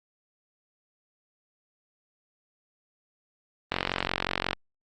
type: click train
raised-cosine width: 0.3 ms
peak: -9 dBFS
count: 38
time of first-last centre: 3.72-4.531 s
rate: 45.6 Hz
effects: Opus 24 kbps